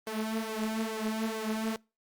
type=tone with flanger; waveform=sawtooth; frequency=220 Hz; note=A3; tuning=in tune; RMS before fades=-33 dBFS; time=0.07-1.76 s; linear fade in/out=0 ms; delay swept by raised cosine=1.9 to 5.9 ms; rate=2.3 Hz; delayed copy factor=+0.75; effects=noise-tail reverb RT60 0.3 s tail -26 dB re dry + Opus 32 kbps